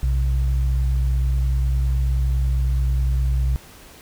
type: tone pair together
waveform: sine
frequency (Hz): 62.3 / 132.01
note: B1 / C3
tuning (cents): +16 / +16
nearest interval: octave + minor second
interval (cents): 1300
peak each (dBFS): -17 / -26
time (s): 0.03-3.56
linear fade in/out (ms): 0
effects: pink hiss -45 dBFS RMS until 4.01 s